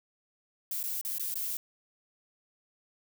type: noise with dropouts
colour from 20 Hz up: violet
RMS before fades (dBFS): -34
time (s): 0.71-1.57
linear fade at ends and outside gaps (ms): 2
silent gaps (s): 0.83-0.838 / 1.013-1.049 / 1.183-1.196 / 1.342-1.355
effects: none

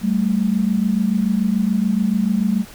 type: tone pair together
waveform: sine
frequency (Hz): 193.04 / 220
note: G3 / A3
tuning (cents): -26 / 0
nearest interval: major second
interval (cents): 226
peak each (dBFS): -18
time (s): 0.01-2.65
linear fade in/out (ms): 50
effects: pink hiss -41 dBFS RMS until 2.74 s

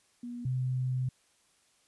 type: tone pair in turn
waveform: sine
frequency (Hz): 241.2 / 128.11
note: B3 / C3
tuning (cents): -41 / -36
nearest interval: major seventh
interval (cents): 1095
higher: first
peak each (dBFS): -37 / -28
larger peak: second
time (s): 0.23-0.45 / 0.45-1.09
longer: second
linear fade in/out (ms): 5
effects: white hiss -68 dBFS RMS until 1.87 s + resampled to 24000 Hz

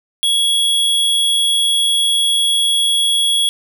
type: tone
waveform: square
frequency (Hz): 3338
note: G#7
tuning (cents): +8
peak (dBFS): -13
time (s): 0.23-3.49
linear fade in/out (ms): 0
effects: none

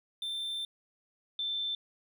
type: tone pair in turn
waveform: triangle / sine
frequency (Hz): 3564 / 3548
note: A7 / A7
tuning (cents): +22 / +14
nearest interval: unison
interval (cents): 8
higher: first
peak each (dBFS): -32 / -31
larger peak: second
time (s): 0.22-0.65 / 1.39-1.75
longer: first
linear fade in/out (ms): 2
effects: none

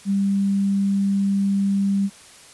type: tone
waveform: sine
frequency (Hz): 197.6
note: G3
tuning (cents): +14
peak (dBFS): -17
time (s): 0.05-2.1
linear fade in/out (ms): 50
effects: white hiss -46 dBFS RMS until 2.53 s + resampled to 24000 Hz

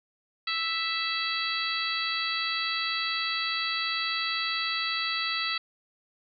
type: harmonic tone with a mistuned harmonic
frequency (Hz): 659.3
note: E5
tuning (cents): 0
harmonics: 2 / 3 / 4 / 5 / 6 / 7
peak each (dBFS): -34 / -34 / -34 / -36 / -33 / -35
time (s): 0.47-5.58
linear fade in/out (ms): 5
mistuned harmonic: 7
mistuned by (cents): -20
effects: none

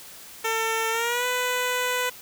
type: tone with pitch glide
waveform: 10% pulse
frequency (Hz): 449 to 498.2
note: A4 to B4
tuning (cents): +35 to +15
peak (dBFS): -15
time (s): 0.44-2.1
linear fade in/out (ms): 10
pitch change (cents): +180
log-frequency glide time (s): 0.9-1.26
effects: white hiss -44 dBFS RMS until 2.21 s

